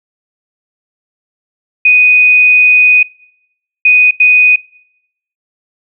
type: tone bursts at uneven times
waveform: sine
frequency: 2489 Hz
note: D#7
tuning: in tune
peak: -3 dBFS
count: 3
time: 1.85-3.03 / 3.85-4.11 / 4.2-4.56 s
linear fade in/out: 5 ms
effects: noise-tail reverb RT60 0.8 s tail -23 dB re dry